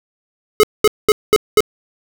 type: tone bursts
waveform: square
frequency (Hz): 425.4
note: G#4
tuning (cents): +42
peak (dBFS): -7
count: 5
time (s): 0.6-1.605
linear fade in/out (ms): 0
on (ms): 33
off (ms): 210
effects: none